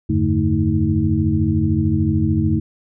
sine tone cluster, 86.4 / 99.9 / 145.8 / 221.2 / 317.7 Hz, F2 / G2 / D3 / A3 / D#4, -18 / +33 / -12 / +9 / +36 cents, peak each -21 dBFS, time 0.09-2.6 s, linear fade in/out 10 ms, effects none

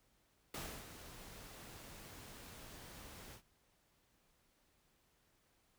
pink noise with ADSR envelope, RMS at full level -44 dBFS, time 0.54-3.42 s, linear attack 4 ms, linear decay 310 ms, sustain -10 dB, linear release 83 ms, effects pink hiss -75 dBFS RMS until 5.78 s

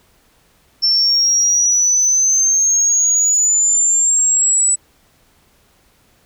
sine exponential sweep, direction up, 5370 to 7930 Hz, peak -10 dBFS, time 0.82-4.76 s, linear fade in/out 20 ms, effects tanh soft clip ceiling -6 dBFS + pink hiss -55 dBFS RMS until 6.25 s

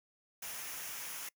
white noise with comb filter, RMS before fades -43 dBFS, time 0.42-1.29 s, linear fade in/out 5 ms, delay 0.24 ms, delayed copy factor -0.5, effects noise-tail reverb RT60 0.1 s tail -24 dB re dry

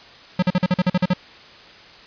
square tone bursts, 181.8 Hz, F#3, 30 cents flat, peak -15 dBFS, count 10, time 0.39-1.136 s, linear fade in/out 5 ms, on 35 ms, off 44 ms, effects white hiss -44 dBFS RMS until 2.06 s + resampled to 11025 Hz

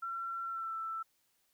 sine tone with pitch glide, 1357 to 1327.5 Hz, E6 to E6, +50 to +12 cents, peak -36 dBFS, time 0.02-1.03 s, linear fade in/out 10 ms, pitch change -38 cents, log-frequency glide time 0.44-0.76 s, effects white hiss -75 dBFS RMS until 1.53 s

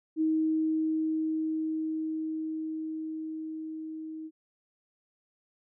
sine tone with level ramp, 315.9 Hz, D#4, 26 cents sharp, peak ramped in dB -23 to -37 dBFS, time 0.16-4.31 s, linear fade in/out 50 ms, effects none

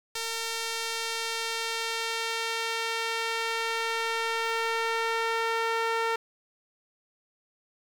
sawtooth tone with band-pass filter sweep, 455.1 Hz, A#4, 42 cents flat, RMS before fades -30 dBFS, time 0.15-6.16 s, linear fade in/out 5 ms, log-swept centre 5500 to 1400 Hz, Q 0.72, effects 8-bit

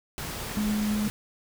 sine tone in noise, 211 Hz, G#3, 28 cents sharp, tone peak -24 dBFS, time 0.57-1.08 s, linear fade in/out 0 ms, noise pink, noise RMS -35 dBFS, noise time 0.18-1.1 s, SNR +8 dB, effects none

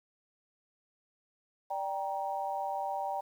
sine chord, G minor, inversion second, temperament just, 588 / 784 / 940.8 Hz, D5 / G5 / Bb5, +2 / 0 / +16 cents, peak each -39 / -34 / -38 dBFS, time 1.7-3.21 s, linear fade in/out 10 ms, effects 10-bit

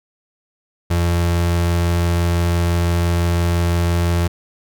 35% pulse tone, 85.9 Hz, F2, 28 cents flat, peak -13 dBFS, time 0.9-4.28 s, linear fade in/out 10 ms, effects none

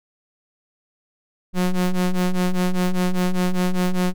square ring-modulated tone, 90.3 Hz, F#2, 42 cents flat, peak -15 dBFS, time 1.53-4.14 s, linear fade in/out 50 ms, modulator 92.8 Hz, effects none

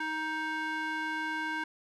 square tone with band-pass filter, 313.7 Hz, D#4, 14 cents sharp, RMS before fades -34 dBFS, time 0-1.64 s, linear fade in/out 5 ms, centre 1500 Hz, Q 2, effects none

